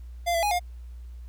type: tone with pitch steps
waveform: square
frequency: 692 / 671 / 828 / 710 Hz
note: F5 / E5 / G#5 / F5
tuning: -16 / +31 / -5 / +28 cents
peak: -23 dBFS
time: 0.26-0.596 s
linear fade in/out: 20 ms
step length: 84 ms
effects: added 60 Hz sine -38 dBFS peak until 1.28 s + pink hiss -65 dBFS RMS until 1.28 s